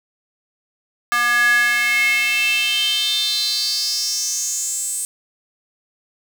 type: tone with high-pass filter sweep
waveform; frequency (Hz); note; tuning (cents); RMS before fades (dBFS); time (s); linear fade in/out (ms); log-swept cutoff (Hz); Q
square; 240; B3; -49; -19; 1.12-5.05; 0; 1400 to 8600; 6.6
effects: none